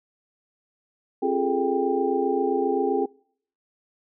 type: tone cluster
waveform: sine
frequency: 267.3 / 349.4 / 409.9 / 437.6 / 792 Hz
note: C4 / F4 / G#4 / A4 / G5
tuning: +37 / +1 / -23 / -9 / +18 cents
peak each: -28 / -28 / -25 / -28 / -28 dBFS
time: 1.22-3.06 s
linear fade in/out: 10 ms
effects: noise-tail reverb RT60 0.6 s tail -26 dB re dry